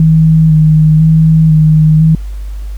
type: tone with vibrato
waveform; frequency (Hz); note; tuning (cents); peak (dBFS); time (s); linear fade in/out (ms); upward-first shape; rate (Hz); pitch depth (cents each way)
sine; 157.5; D#3; +21; -3; 0-2.15; 2; square; 1; 21
effects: added 50 Hz sine -18 dBFS peak until 2.77 s + pink hiss -43 dBFS RMS until 2.77 s